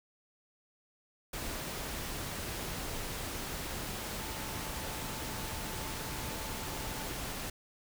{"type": "tone in noise", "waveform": "sine", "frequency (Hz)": 880, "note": "A5", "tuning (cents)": 0, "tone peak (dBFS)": -49, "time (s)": [4.19, 7.07], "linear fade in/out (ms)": 5, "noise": "pink", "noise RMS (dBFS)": -39, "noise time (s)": [1.33, 7.5], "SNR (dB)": -13, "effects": []}